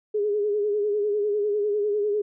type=tone with vibrato; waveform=sine; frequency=415.3 Hz; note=G#4; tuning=in tune; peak=-21 dBFS; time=0.14-2.22 s; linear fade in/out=10 ms; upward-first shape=sine; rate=10 Hz; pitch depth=50 cents each way; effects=none